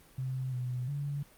sine tone with pitch steps, 130.2 / 125 / 143 Hz, C3 / B2 / D3, -8 / +21 / -46 cents, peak -32 dBFS, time 0.18-1.23 s, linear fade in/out 5 ms, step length 350 ms, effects pink hiss -59 dBFS RMS until 1.37 s + Opus 32 kbps

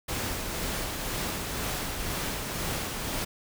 pink noise with tremolo, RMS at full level -31 dBFS, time 0.08-3.25 s, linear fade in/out 10 ms, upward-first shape sine, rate 2 Hz, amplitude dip 30%, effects none

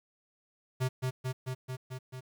square tone with echo, 128.9 Hz, C3, 26 cents flat, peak -28 dBFS, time 0.8-0.89 s, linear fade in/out 20 ms, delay 220 ms, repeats 6, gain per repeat -2 dB, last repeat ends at 2.21 s, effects 10-bit

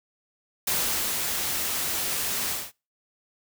white noise with ADSR envelope, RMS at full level -25 dBFS, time 0.67-2.72 s, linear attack 6 ms, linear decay 450 ms, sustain -3 dB, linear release 220 ms, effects noise-tail reverb RT60 0.3 s tail -25 dB re dry

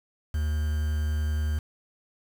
triangle tone with quantisation, 75.9 Hz, D#2, 42 cents flat, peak -22 dBFS, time 0.34-1.59 s, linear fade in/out 5 ms, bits 7, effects none

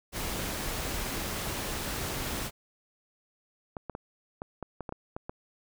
pink noise, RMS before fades -34 dBFS, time 0.12-2.51 s, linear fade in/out 50 ms
clicks, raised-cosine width 1 ms, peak -22 dBFS, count 10, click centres 3.768 / 3.897 / 3.951 / 4.419 / 4.627 / 4.807 / 4.892 / 4.924 / 5.165 / 5.295 s
effects none

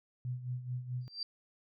sine tone with tremolo, 125 Hz, B2, 21 cents sharp, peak -33 dBFS, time 0.25-1.08 s, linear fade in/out 0 ms, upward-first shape sine, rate 4.6 Hz, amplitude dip 70%
sine tone with exponential growth, 4699 Hz, D8, in tune, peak -32 dBFS, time 1.01-1.23 s, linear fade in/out 2 ms, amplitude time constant 46 ms
effects none

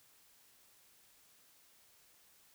silence, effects white hiss -66 dBFS RMS until 2.54 s

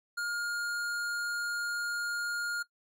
sine tone with hard clipping, 1418 Hz, F6, 26 cents sharp, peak -33 dBFS, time 0.17-2.63 s, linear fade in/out 10 ms, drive 15 dB, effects noise-tail reverb RT60 0.1 s tail -20 dB re dry

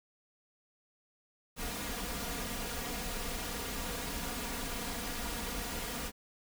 pink noise with comb filter, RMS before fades -38 dBFS, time 1.56-6.12 s, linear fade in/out 50 ms, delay 4.2 ms, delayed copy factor +0.65, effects none

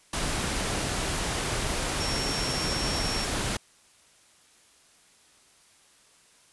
sine tone in noise, 5490 Hz, F8, 31 cents flat, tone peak -32 dBFS, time 2-3.25 s, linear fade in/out 5 ms, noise pink, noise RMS -29 dBFS, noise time 0.13-3.57 s, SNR -6 dB, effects white hiss -59 dBFS RMS until 6.52 s + resampled to 24000 Hz

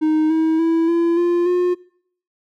triangle tone with pitch steps, 311.1 / 319.8 / 328.8 / 338.1 / 347.6 / 357.4 Hz, D#4 / D#4 / E4 / E4 / F4 / F4, 0 / +48 / -4 / +44 / -8 / +40 cents, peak -12 dBFS, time 0.01-1.75 s, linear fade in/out 20 ms, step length 290 ms, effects noise-tail reverb RT60 0.6 s tail -22 dB re dry

